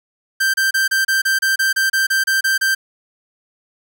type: tone bursts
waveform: 45% pulse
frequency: 1568 Hz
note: G6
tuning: in tune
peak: -14 dBFS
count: 14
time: 0.4-2.75 s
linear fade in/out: 10 ms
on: 140 ms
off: 30 ms
effects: 8-bit